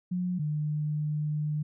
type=tone pair in turn; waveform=sine; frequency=180 / 150.72 Hz; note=F#3 / D3; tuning=-47 / +45 cents; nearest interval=minor third; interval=308 cents; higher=first; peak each=-27 / -27 dBFS; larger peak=neither; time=0.11-0.39 / 0.39-1.63 s; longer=second; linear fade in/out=10 ms; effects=none